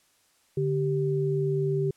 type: tone pair together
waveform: sine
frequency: 145.73 / 389.6 Hz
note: D3 / G4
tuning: -13 / -11 cents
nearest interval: octave + perfect fourth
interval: 1702 cents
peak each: -26 dBFS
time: 0.57-1.91 s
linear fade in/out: 5 ms
effects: white hiss -65 dBFS RMS until 1.96 s + low-pass 11000 Hz 12 dB/octave